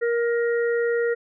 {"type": "harmonic tone", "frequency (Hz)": 470, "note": "A#4", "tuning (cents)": 14, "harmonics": [1, 3, 4], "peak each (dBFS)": [-20, -32, -31], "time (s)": [0.01, 1.15], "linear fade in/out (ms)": 20, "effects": []}